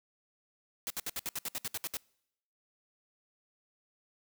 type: noise bursts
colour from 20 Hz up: white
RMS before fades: -36 dBFS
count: 12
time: 0.87-1.969 s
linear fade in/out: 0 ms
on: 32 ms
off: 65 ms
effects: noise-tail reverb RT60 0.8 s tail -26 dB re dry